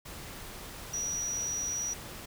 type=tone in noise; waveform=sine; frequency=5810 Hz; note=F#8; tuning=32 cents flat; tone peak=-31 dBFS; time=0.93-1.94 s; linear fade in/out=10 ms; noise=pink; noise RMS=-44 dBFS; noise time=0.05-2.26 s; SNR=+10 dB; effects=none